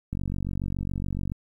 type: click train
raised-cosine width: 5 ms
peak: -18 dBFS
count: 57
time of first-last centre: 0.13-1.319 s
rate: 47.1 Hz
effects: 10-bit